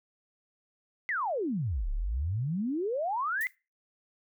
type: exponential two-way sweep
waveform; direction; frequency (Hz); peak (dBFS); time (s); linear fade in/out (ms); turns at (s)
sine; down then up; 2093 to 32.29 to 2093; -28; 1.09-3.47; 0; 1.91
type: noise with exponential decay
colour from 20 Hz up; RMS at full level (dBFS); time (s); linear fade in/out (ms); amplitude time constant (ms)
violet; -37; 3.41-3.55; 0; 30
effects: noise-tail reverb RT60 0.3 s tail -25 dB re dry